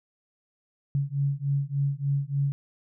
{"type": "beating tone pair", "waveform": "sine", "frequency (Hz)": [138.59, 141.99], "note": ["C#3", "C#3"], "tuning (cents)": [0, 42], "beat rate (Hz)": 3.4, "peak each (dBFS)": -27, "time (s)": [0.95, 2.52], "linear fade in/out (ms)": 0, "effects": []}